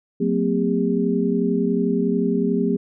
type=tone cluster; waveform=sine; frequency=182.8 / 225.5 / 256.6 / 403.4 Hz; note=F#3 / A3 / C4 / G4; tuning=-21 / +43 / -34 / +50 cents; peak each=-23 dBFS; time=0.2-2.77 s; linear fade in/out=10 ms; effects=none